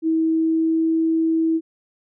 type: tone with pitch glide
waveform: sine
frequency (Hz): 322.3 to 324.4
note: E4 to E4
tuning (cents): -39 to -28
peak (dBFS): -16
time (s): 0.02-1.61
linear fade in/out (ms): 50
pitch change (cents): +11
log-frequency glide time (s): 0.28-0.93
effects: none